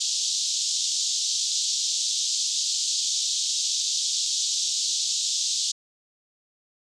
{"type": "band-pass noise", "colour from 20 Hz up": "white", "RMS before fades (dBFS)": -26, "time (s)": [0, 5.72], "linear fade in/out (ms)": 10, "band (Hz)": [3400, 7300], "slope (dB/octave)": 48, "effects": []}